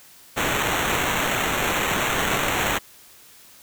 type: noise with sample-and-hold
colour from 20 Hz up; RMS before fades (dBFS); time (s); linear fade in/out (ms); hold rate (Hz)
violet; -23; 0.36-2.79; 20; 4900
effects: white hiss -49 dBFS RMS until 3.62 s